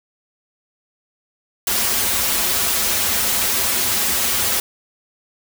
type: noise with comb filter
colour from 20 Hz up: white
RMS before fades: -19 dBFS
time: 1.67-4.6 s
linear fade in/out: 2 ms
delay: 6.6 ms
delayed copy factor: -0.75
effects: none